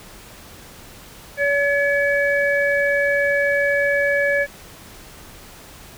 harmonic tone, 568 Hz, C#5, 42 cents sharp, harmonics 1 / 3 / 4, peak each -19 / -19 / -26 dBFS, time 1.37-4.47 s, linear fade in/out 50 ms, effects pink hiss -42 dBFS RMS until 5.97 s

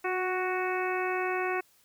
harmonic tone with a mistuned harmonic, 370 Hz, F#4, in tune, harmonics 1 / 2 / 3 / 4 / 5 / 6 / 7, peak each -31 / -34 / -36 / -37 / -38 / -39 / -39 dBFS, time 0.04-1.61 s, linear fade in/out 10 ms, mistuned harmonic 1, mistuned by -20 cents, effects white hiss -64 dBFS RMS until 1.84 s

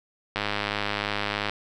click train, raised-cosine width 0.3 ms, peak -10 dBFS, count 118, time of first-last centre 0.36-1.496 s, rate 103 Hz, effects none

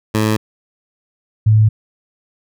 15% pulse / sine tone pair in turn, 108.4 / 108.4 Hz, A2 / A2, -25 / -25 cents, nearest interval unison, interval 0 cents, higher neither, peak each -7 dBFS, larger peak neither, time 0.14-0.37 / 1.46-1.69 s, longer neither, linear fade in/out 10 ms, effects none

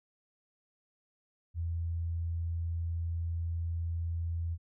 sine tone, 83.9 Hz, E2, 31 cents sharp, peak -31 dBFS, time 1.54-4.58 s, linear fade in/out 50 ms, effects none

